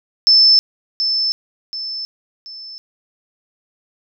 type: tone with echo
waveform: sine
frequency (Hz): 5274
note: E8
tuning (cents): 0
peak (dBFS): -7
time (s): 0.27-0.59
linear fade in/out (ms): 0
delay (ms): 730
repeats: 3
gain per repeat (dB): -8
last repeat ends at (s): 2.78
effects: none